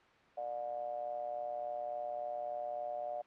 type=ring-modulated tone; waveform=triangle; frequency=61.74 Hz; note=B1; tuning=in tune; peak=-32 dBFS; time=0.37-3.22 s; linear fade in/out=10 ms; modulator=658 Hz; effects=white hiss -63 dBFS RMS until 3.26 s + low-pass 2000 Hz 12 dB/octave